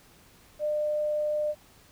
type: tone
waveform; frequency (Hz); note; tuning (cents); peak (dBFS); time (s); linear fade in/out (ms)
sine; 601; D5; +40; -25; 0.59-1.55; 50
effects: pink hiss -57 dBFS RMS until 1.91 s